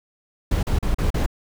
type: noise bursts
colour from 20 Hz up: brown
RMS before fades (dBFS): -20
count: 5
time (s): 0.51-1.262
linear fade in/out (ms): 5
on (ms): 120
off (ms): 38
effects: none